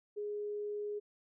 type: tone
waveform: sine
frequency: 415.3 Hz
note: G#4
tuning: in tune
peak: -36 dBFS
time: 0.16-1 s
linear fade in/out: 20 ms
effects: none